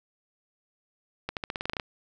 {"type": "accelerating click train", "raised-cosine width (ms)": 0.3, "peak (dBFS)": -15, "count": 11, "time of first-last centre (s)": [1.29, 1.798], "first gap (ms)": 78, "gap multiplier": 0.9, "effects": []}